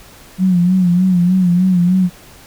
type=tone with vibrato; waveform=sine; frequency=180.7 Hz; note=F#3; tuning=41 cents flat; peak=-9 dBFS; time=0.38-2.1 s; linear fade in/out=50 ms; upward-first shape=sine; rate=3.3 Hz; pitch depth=70 cents each way; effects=pink hiss -41 dBFS RMS until 2.46 s